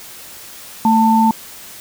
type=tone pair together; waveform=sine; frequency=222.8 / 891 Hz; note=A3 / A5; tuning=+22 / +22 cents; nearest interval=2 octaves; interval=2400 cents; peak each=-12 dBFS; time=0.85-1.31 s; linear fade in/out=2 ms; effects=white hiss -36 dBFS RMS until 1.8 s